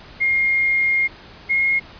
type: tone pair in turn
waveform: sine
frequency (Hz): 2131 / 2150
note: C7 / C7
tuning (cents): +31 / +47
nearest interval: unison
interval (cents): 16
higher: second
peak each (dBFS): -15 / -15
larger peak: neither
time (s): 0.2-1.08 / 1.49-1.8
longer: first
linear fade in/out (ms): 20
effects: pink hiss -42 dBFS RMS until 1.99 s + resampled to 11025 Hz